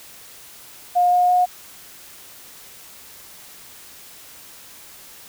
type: tone with pitch steps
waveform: sine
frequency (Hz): 713 / 717.5 / 722.1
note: F5 / F5 / F#5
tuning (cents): +36 / +47 / -42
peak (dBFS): -13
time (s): 0.95-1.46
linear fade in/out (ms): 20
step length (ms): 170
effects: white hiss -43 dBFS RMS until 5.28 s